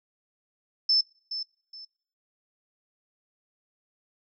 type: tone with echo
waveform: sine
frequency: 5274 Hz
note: E8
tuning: in tune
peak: -19 dBFS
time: 0.89-1.01 s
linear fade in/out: 5 ms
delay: 420 ms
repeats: 2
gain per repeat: -11 dB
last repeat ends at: 1.85 s
effects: noise-tail reverb RT60 0.5 s tail -24 dB re dry